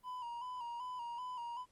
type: tone with vibrato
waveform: triangle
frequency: 973 Hz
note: B5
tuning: 26 cents flat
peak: -39 dBFS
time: 0.03-1.66 s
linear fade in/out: 50 ms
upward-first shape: square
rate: 2.6 Hz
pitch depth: 51 cents each way
effects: pink hiss -73 dBFS RMS until 1.71 s + Opus 32 kbps